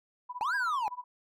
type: tone with tremolo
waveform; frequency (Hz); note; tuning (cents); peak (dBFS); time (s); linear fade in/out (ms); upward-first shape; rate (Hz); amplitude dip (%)
sine; 987.8; B5; 0; -34; 0.29-1.04; 10; sine; 16; 95
type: linear two-way sweep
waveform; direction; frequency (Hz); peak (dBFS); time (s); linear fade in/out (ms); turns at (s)
triangle; up then down; 796 to 1661.2 to 796; -26; 0.41-0.88; 0; 0.55
effects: none